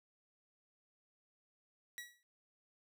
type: tone with exponential decay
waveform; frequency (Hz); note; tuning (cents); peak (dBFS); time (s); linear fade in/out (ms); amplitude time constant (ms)
sawtooth; 1929; B6; -41; -38; 1.98-2.23; 0; 54
effects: none